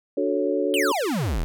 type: chord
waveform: sine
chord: D major seventh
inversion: none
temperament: equal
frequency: 293.7 / 370 / 440 / 554.4 Hz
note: D4 / F#4 / A4 / C#5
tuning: 0 / 0 / 0 / 0 cents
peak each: -26 dBFS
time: 0.17-0.92 s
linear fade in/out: 5 ms
type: exponential sweep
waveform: square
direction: down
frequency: 3205 to 33.02 Hz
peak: -23 dBFS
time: 0.74-1.44 s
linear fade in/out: 0 ms
effects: none